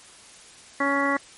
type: harmonic tone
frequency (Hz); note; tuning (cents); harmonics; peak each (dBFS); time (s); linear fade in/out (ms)
279.4; C#4; +14; 1 / 2 / 3 / 4 / 5 / 6 / 7; -26 / -28 / -32 / -26 / -32 / -33 / -26; 0.8-1.17; 5
effects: white hiss -48 dBFS RMS until 1.37 s + MP3 48 kbps